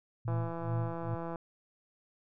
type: tone with tremolo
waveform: sine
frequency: 116.3 Hz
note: A#2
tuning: 4 cents flat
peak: -29 dBFS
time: 0.25-1.15 s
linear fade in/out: 5 ms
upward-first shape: sine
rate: 2.4 Hz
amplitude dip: 100%
type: click train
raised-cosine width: 1 ms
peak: -26 dBFS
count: 181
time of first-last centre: 0.28-1.358 s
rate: 167 Hz
effects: none